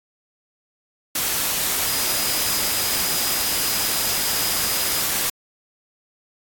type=tone in noise; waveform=sine; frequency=4968 Hz; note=D#8; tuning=3 cents flat; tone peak=-29 dBFS; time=1.87-5.02 s; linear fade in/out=5 ms; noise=white; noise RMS=-22 dBFS; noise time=1.15-5.3 s; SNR=-10 dB; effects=AAC 64 kbps